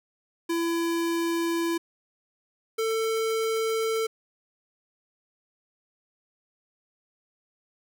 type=tone pair in turn; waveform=square; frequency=335.8 / 446.2 Hz; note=E4 / A4; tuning=+32 / +24 cents; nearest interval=perfect fourth; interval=492 cents; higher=second; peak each=-25 / -25 dBFS; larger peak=neither; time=0.49-1.78 / 2.78-4.07 s; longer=neither; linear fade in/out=10 ms; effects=none